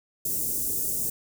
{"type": "band-stop noise", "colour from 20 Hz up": "white", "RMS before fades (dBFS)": -28, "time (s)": [0.25, 1.1], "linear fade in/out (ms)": 5, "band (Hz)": [450, 7200], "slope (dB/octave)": 24, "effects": []}